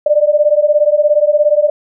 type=beating tone pair; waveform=sine; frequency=587.3 / 604.3 Hz; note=D5 / D5; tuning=0 / +49 cents; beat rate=17 Hz; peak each=-11 dBFS; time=0.06-1.7 s; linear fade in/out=5 ms; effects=none